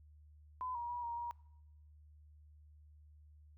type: tone with pitch steps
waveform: sine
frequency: 1011 / 951 / 966 / 941 / 951 Hz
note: B5 / A#5 / B5 / A#5 / A#5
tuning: +40 / +34 / -39 / +16 / +34 cents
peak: -38 dBFS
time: 0.61-1.31 s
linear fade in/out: 0 ms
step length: 140 ms
effects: noise-tail reverb RT60 0.8 s tail -22 dB re dry + added 75 Hz sine -58 dBFS peak until 3.57 s